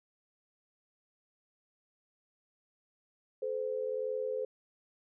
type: tone pair together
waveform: sine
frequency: 432.1 / 513.9 Hz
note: A4 / C5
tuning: -31 / -31 cents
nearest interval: minor third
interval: 300 cents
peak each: -36 / -34 dBFS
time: 3.42-4.45 s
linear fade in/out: 5 ms
effects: none